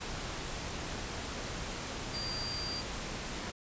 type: tone in noise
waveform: sine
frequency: 4733 Hz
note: D8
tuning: 13 cents sharp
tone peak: -37 dBFS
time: 2.13-2.82 s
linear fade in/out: 20 ms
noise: pink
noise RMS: -39 dBFS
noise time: 0-3.52 s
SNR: -1 dB
effects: resampled to 16000 Hz